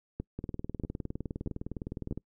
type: two click trains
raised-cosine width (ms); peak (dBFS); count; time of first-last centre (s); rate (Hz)
3; -23 / -21; 36 / 4; 0.39-2.176 / 0.2-2.111; 19.6 / 1.57
effects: noise-tail reverb RT60 0.1 s tail -26 dB re dry